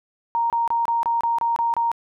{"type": "tone bursts", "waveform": "sine", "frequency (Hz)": 931, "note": "A#5", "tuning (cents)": -2, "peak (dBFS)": -18, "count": 9, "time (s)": [0.35, 1.916], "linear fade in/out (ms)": 0, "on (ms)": 150, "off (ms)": 27, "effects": []}